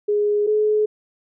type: tone pair in turn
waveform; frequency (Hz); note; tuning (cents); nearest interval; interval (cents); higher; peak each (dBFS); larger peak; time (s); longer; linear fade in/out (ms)
sine; 415.3 / 425.5; G#4 / G#4; 0 / +42; unison; 42; second; -16 / -15; second; 0.08-0.47 / 0.47-0.86; neither; 10
effects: none